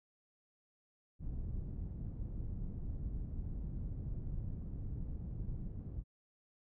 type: low-pass noise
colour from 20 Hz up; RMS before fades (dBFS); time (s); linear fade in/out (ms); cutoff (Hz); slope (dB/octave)
pink; -41; 1.19-6.04; 50; 150; 12
effects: none